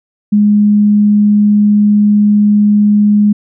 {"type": "tone", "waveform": "sine", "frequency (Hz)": 207.7, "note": "G#3", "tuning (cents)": 0, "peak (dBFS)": -5, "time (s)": [0.32, 3.33], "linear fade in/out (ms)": 10, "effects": []}